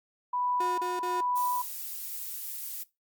sine tone with tremolo, 987.8 Hz, B5, in tune, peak -26 dBFS, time 0.33-1.62 s, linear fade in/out 5 ms, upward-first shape sine, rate 1.2 Hz, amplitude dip 50%
35% pulse tone bursts, 360.7 Hz, F#4, 44 cents flat, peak -31 dBFS, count 3, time 0.6-1.208 s, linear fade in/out 5 ms, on 180 ms, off 34 ms
violet noise, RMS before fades -37 dBFS, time 1.35-2.84 s, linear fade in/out 20 ms
effects noise-tail reverb RT60 0.2 s tail -18 dB re dry + Opus 48 kbps

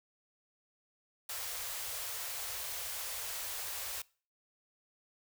white band-stop noise, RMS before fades -40 dBFS, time 1.29-4.02 s, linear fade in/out 5 ms, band 110 to 440 Hz, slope 48 dB/octave, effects noise-tail reverb RT60 0.4 s tail -23 dB re dry

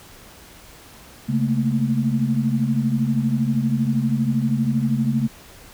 sine tone cluster, 135.8 / 218.1 / 230.7 Hz, C#3 / A3 / A#3, -35 / -15 / -18 cents, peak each -22 dBFS, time 1.28-5.28 s, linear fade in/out 20 ms, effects pink hiss -45 dBFS RMS until 5.73 s

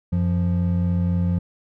triangle tone pair together, 90.7 / 174.82 Hz, F#2 / F3, -34 / +2 cents, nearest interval major seventh, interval 1136 cents, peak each -19 dBFS, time 0.12-1.39 s, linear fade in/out 10 ms, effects none

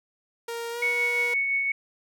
sawtooth tone with pitch glide, 466.2 to 480.1 Hz, A#4 to B4, 0 to -49 cents, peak -27 dBFS, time 0.48-1.34 s, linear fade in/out 5 ms, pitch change +51 cents, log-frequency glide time 0.71-0.81 s
sine tone with tremolo, 2217 Hz, C#7, in tune, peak -21 dBFS, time 0.82-1.72 s, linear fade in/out 5 ms, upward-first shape triangle, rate 5.8 Hz, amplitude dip 35%
effects none

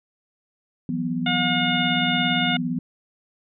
sine chord, E suspended second, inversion none, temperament equal with one note detuned, 167.5 / 185 / 246.9 Hz, E3 / F#3 / B3, +28 / 0 / 0 cents, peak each -28 / -30 / -25 dBFS, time 0.89-2.79 s, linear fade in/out 2 ms
harmonic tone, 718 Hz, F5, 48 cents sharp, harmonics 1 / 2 / 3 / 4 / 5, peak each -27 / -27 / -27 / -27 / -27 dBFS, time 1.26-2.57 s, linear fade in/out 5 ms
effects none

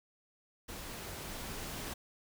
pink noise with level ramp, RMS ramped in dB -45 to -41 dBFS, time 0.68-1.94 s, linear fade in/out 10 ms, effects none

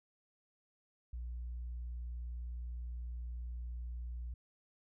sine tone, 59.8 Hz, A#1, 45 cents sharp, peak -38 dBFS, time 1.13-4.34 s, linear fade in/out 5 ms, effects tanh soft clip ceiling -37 dBFS

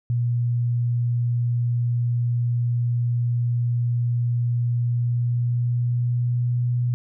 sine tone with pitch glide, 120 to 122.03 Hz, B2 to B2, -49 to -20 cents, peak -19 dBFS, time 0.1-6.94 s, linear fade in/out 0 ms, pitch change +29 cents, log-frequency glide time 4.76-6.72 s, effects none

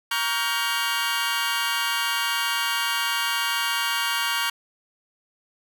20% pulse chord, G half-diminished seventh, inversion first, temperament just, 940.8 / 1128.9 / 1411.2 / 1568 Hz, Bb5 / Db6 / F6 / G6, +16 / +31 / +18 / 0 cents, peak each -24 dBFS, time 0.11-4.5 s, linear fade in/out 5 ms, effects none

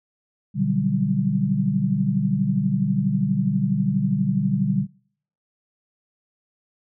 sine chord, G major seventh, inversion first, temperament just, 122.5 / 147 / 183.75 / 196 Hz, B2 / D3 / F#3 / G3, -14 / +2 / -12 / 0 cents, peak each -28 / -24 / -25 / -22 dBFS, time 0.54-4.87 s, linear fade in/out 50 ms, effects noise-tail reverb RT60 0.6 s tail -26 dB re dry

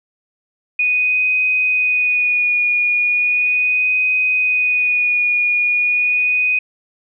sine tone with vibrato, 2474 Hz, D#7, 10 cents flat, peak -13 dBFS, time 0.79-6.59 s, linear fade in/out 5 ms, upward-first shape sine, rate 0.37 Hz, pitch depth 22 cents each way, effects none

